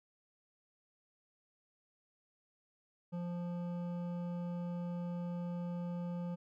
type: tone with hard clipping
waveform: sine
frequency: 174.61 Hz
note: F3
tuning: in tune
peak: -39 dBFS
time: 3.12-6.36 s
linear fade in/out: 20 ms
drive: 11 dB
effects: none